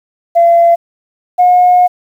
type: tone pair in turn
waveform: sine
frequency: 682 / 720.1 Hz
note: F5 / F#5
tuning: -41 / -47 cents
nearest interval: minor second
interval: 94 cents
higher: second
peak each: -3 dBFS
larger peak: neither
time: 0.35-0.76 / 1.38-1.88 s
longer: second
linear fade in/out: 20 ms
effects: tanh soft clip ceiling 0 dBFS + 7-bit